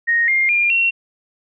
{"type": "tone with pitch steps", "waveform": "sine", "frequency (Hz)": [1864.7, 2117, 2404, 2730], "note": ["A#6", "C7", "D7", "F7"], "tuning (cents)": [0, 20, 40, -40], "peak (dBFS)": -13, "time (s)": [0.07, 0.91], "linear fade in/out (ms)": 20, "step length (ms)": 210, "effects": []}